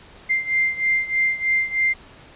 sine beating tone pair, 2093 / 2096.2 Hz, C7 / C7, 0 / +3 cents, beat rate 3.2 Hz, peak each -20 / -23 dBFS, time 0.29-1.94 s, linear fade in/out 20 ms, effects pink hiss -46 dBFS RMS until 2.35 s + resampled to 8000 Hz

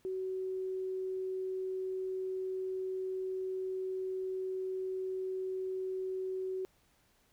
sine tone, 375.8 Hz, F#4, 27 cents sharp, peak -34 dBFS, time 0.05-6.65 s, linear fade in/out 0 ms, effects pink hiss -70 dBFS RMS until 7.32 s

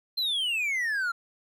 triangle exponential sweep, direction down, 4186 to 1358 Hz, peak -24 dBFS, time 0.17-1.12 s, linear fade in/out 10 ms, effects none

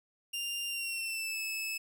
sawtooth tone with pitch glide, 2794 to 2607 Hz, F7 to E7, 0 to -20 cents, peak -31 dBFS, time 0.33-1.78 s, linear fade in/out 10 ms, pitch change -120 cents, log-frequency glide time 0.67-1.41 s, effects none

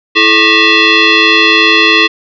sine tone with frequency modulation, 329.6 Hz, E4, in tune, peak -4 dBFS, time 0.15-2.08 s, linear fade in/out 20 ms, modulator 762 Hz, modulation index 4.6, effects none

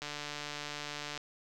click train, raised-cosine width 0.2 ms, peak -22 dBFS, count 171, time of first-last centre 0.02-1.176 s, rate 147 Hz, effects none

